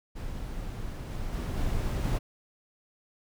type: noise with level steps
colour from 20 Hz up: brown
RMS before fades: -36 / -34 / -31 / -29 / -27 dBFS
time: 0.15-2.19 s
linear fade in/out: 20 ms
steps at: 1.1 / 1.32 / 1.56 / 2.03 s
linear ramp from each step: 20 ms
effects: none